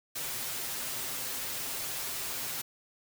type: noise with comb filter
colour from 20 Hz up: white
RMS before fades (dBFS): -36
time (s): 0.15-2.62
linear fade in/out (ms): 10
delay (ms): 7.6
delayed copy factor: +0.6
effects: none